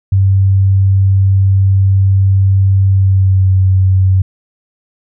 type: tone with pitch glide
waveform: sine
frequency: 96.8 to 94.48 Hz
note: G2 to F#2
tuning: -21 to +37 cents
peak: -6 dBFS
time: 0.12-4.22 s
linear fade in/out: 5 ms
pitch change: -42 cents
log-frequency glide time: 2.88-3.52 s
effects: none

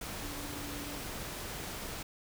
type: tone in noise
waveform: sine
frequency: 289.2 Hz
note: D4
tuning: 27 cents flat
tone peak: -45 dBFS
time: 0.22-0.98 s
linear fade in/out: 5 ms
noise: pink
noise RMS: -41 dBFS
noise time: 0.01-2.03 s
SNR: -7 dB
effects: none

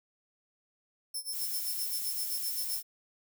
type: tone with tremolo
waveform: 10% pulse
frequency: 5340 Hz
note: E8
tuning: 22 cents sharp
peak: -27 dBFS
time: 1.14-2.82 s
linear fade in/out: 5 ms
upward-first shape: sine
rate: 7.7 Hz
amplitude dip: 90%
type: noise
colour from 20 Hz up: violet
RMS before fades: -36 dBFS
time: 1.31-2.83 s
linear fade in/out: 50 ms
effects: none

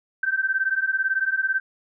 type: beating tone pair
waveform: sine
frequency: 1542 / 1560 Hz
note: G6 / G6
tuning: -29 / -9 cents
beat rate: 18 Hz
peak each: -24 / -23 dBFS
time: 0.23-1.6 s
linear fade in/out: 5 ms
effects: none

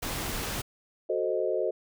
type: noise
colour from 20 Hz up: pink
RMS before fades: -33 dBFS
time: 0.02-0.62 s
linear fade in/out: 10 ms
type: chord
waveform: sine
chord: F# diminished seventh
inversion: none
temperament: equal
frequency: 370 / 440 / 523.3 / 622.3 Hz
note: F#4 / A4 / C5 / Eb5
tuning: 0 / 0 / 0 / 0 cents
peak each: -31 dBFS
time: 1.09-1.71 s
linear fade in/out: 10 ms
effects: none

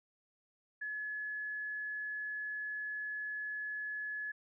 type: tone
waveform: sine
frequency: 1704 Hz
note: G#6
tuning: 44 cents sharp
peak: -37 dBFS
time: 0.81-4.32 s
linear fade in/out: 10 ms
effects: none

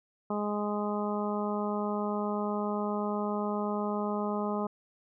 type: harmonic tone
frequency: 207.7 Hz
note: G#3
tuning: in tune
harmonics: 1 / 2 / 3 / 4 / 5 / 6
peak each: -32 / -35 / -37 / -38 / -39 / -40 dBFS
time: 0.3-4.67 s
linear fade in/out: 5 ms
effects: none

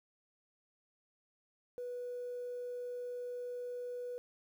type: tone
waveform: sine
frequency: 490.8 Hz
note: B4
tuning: 11 cents flat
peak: -38 dBFS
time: 1.78-4.18 s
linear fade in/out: 0 ms
effects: tanh soft clip ceiling -34 dBFS + 11-bit

